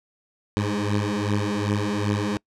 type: beating tone pair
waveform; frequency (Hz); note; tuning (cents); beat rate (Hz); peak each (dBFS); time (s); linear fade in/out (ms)
15% pulse; 101.9 / 104.5; G#2 / G#2; -32 / +11; 2.6; -19 / -19; 0.57-2.37; 0
effects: noise-tail reverb RT60 0.1 s tail -25 dB re dry + low-pass 7000 Hz 12 dB/octave